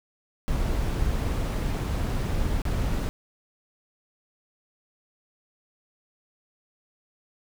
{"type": "noise with dropouts", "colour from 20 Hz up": "brown", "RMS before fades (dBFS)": -26, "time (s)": [0.48, 3.09], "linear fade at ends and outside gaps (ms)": 0, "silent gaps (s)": [2.618, 2.653], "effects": []}